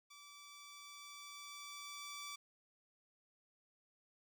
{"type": "tone with level ramp", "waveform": "10% pulse", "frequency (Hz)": 1158, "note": "D6", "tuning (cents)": -25, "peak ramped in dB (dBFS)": [-48, -37], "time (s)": [0.1, 2.36], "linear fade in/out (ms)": 10, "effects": []}